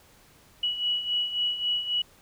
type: beating tone pair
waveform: sine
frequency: 2929 / 2932.7 Hz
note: F#7 / F#7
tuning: -18 / -16 cents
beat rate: 3.7 Hz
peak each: -32 / -26 dBFS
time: 0.63-2.02 s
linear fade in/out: 5 ms
effects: pink hiss -57 dBFS RMS until 2.21 s

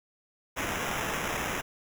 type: noise with sample-and-hold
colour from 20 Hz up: white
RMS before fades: -32 dBFS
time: 0.56-1.62 s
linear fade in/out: 20 ms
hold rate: 4410 Hz
effects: none

